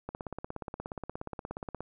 click train, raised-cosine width 1 ms, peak -23 dBFS, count 30, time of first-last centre 0.09-1.806 s, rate 16.9 Hz, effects none

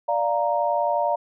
sine chord, Bb major, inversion first, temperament equal, 587.3 / 698.5 / 932.3 Hz, D5 / F5 / Bb5, 0 / 0 / 0 cents, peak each -24 dBFS, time 0.08-1.16 s, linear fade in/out 10 ms, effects none

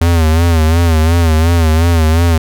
square tone with vibrato, 82 Hz, E2, 9 cents flat, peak -8 dBFS, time 0.01-2.38 s, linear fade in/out 5 ms, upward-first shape sine, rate 2.8 Hz, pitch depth 82 cents each way, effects none

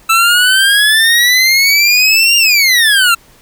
25% pulse exponential two-way sweep, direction up then down, 1318.5 to 2816 to 1340 Hz, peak -3 dBFS, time 0.09-3.15 s, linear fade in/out 10 ms, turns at 2.37 s, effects pink hiss -45 dBFS RMS until 3.41 s

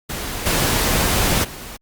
pink noise with level steps, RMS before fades -27 / -18 / -34 dBFS, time 0.09-1.77 s, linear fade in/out 10 ms, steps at 0.45 / 1.43 s, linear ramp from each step 20 ms, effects Opus 48 kbps

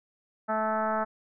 sine tone with frequency modulation, 218.1 Hz, A3, 15 cents flat, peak -25 dBFS, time 0.48-1.05 s, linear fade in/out 20 ms, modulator 218 Hz, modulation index 5.9, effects none

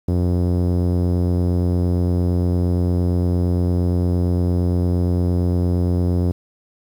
sawtooth tone with low-pass filter, 88.7 Hz, F2, 27 cents sharp, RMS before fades -18 dBFS, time 0.08-6.32 s, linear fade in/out 5 ms, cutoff 420 Hz, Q 0.97, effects 8-bit

